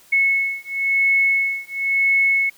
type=beating tone pair; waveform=sine; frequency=2195 / 2195.97 Hz; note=C#7 / C#7; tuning=-18 / -17 cents; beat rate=0.97 Hz; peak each=-19 dBFS; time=0.12-2.5 s; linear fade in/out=10 ms; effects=white hiss -51 dBFS RMS until 2.57 s